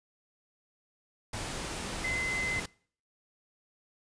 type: tone in noise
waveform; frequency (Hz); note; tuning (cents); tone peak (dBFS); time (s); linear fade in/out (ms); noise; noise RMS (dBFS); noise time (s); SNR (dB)
sine; 2051; C7; -35; -30; 2.04-2.6; 5; pink; -37; 1.33-2.66; +4
effects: noise-tail reverb RT60 0.5 s tail -23 dB re dry + resampled to 22050 Hz